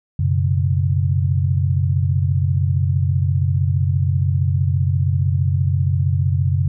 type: chord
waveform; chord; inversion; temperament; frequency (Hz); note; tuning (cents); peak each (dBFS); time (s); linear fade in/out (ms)
sine; F# suspended fourth; none; equal; 92.5 / 123.47 / 138.59; F#2 / B2 / C#3; 0 / 0 / 0; -17 / -23 / -19; 0.19-6.68; 5
effects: none